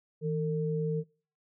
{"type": "tone pair together", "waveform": "sine", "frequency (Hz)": [160, 451.9], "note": ["D#3", "A4"], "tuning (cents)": [49, 46], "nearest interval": "octave + tritone", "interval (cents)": 1797, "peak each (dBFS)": [-30, -31], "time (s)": [0.21, 1.04], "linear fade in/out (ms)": 50, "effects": ["noise-tail reverb RT60 0.4 s tail -21 dB re dry"]}